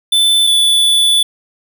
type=tone pair in turn; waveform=square; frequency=3520 / 3468 Hz; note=A7 / A7; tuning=0 / -26 cents; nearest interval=unison; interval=26 cents; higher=first; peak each=-9 dBFS; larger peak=neither; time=0.12-0.47 / 0.47-1.23 s; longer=second; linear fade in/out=5 ms; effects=none